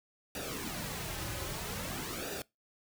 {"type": "noise with flanger", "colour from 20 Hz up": "pink", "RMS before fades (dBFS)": -39, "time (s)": [0.35, 2.42], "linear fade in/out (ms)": 2, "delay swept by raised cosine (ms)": [0.93, 4.43], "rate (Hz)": 0.51, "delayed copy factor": -0.7, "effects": ["noise-tail reverb RT60 0.2 s tail -23 dB re dry"]}